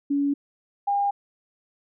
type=tone pair in turn; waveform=sine; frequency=283.2 / 805.9 Hz; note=C#4 / G5; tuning=+37 / +48 cents; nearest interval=octave + tritone; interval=1811 cents; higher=second; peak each=-20 dBFS; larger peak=neither; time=0.1-0.34 / 0.87-1.11 s; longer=neither; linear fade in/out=10 ms; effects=none